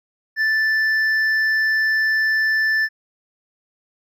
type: tone with hard clipping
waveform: sine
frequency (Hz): 1760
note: A6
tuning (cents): 0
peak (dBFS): -17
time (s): 0.36-2.89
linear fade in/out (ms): 50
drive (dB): 4
effects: none

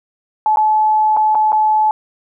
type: tone with dropouts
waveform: sine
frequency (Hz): 861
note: A5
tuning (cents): -38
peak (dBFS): -10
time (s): 0.46-1.91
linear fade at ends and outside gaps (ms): 1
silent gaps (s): 0.56-0.571 / 1.166-1.171 / 1.348-1.353 / 1.52-1.528
effects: none

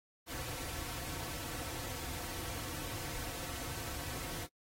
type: noise with comb filter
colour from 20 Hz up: pink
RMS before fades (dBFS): -42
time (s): 0.26-4.48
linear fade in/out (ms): 50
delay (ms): 4.9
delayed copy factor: -0.75
effects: noise-tail reverb RT60 0.1 s tail -26 dB re dry + AAC 48 kbps

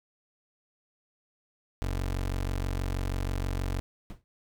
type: tone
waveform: 25% pulse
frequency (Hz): 46.25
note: F#1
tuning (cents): 0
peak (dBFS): -25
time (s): 1.82-3.8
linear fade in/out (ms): 0
type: noise with exponential decay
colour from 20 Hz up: brown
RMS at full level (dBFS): -36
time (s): 4.1-4.24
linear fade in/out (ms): 0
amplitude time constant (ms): 29
effects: none

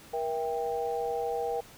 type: chord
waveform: sine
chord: E diminished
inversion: second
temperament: just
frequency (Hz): 474.7 / 659.3 / 791.1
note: Bb4 / E5 / G5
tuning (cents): +31 / 0 / +16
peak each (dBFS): -31 / -37 / -33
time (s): 0.13-1.61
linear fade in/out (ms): 10
effects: pink hiss -52 dBFS RMS until 1.77 s

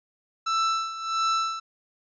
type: tone with tremolo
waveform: 45% pulse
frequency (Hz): 1326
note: E6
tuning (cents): +10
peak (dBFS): -21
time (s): 0.46-1.6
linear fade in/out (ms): 10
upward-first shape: sine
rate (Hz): 1.5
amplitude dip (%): 75
effects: resampled to 16000 Hz

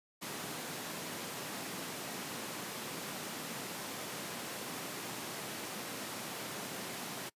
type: high-pass noise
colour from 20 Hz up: pink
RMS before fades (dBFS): -42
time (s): 0.21-7.3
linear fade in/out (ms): 20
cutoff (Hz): 150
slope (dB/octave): 24
effects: noise-tail reverb RT60 0.1 s tail -24 dB re dry + resampled to 32000 Hz

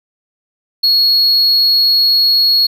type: tone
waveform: triangle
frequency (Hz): 4328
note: C#8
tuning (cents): -42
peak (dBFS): -7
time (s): 0.83-2.67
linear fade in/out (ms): 10
effects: none

